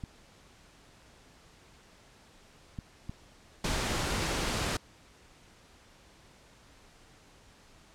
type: clicks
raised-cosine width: 5 ms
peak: -25 dBFS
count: 4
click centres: 0.038 / 2.788 / 3.095 / 3.711 s
type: noise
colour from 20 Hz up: pink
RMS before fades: -31 dBFS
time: 3.64-4.77 s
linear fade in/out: 5 ms
effects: pink hiss -58 dBFS RMS until 7.94 s + low-pass 8000 Hz 12 dB/octave